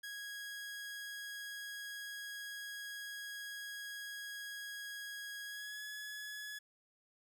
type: tone with pitch glide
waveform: sawtooth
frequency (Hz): 1653 to 1692.6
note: G#6 to G#6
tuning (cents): -9 to +32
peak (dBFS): -40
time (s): 0.03-6.59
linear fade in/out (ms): 10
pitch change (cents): +41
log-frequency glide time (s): 5.45-5.83
effects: none